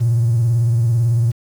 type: tone with vibrato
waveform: triangle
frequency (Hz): 116.7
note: A#2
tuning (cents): +2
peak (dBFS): -9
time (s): 0-1.32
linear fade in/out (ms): 20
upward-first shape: sine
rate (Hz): 18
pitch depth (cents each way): 79
effects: tanh soft clip ceiling -9 dBFS + 7-bit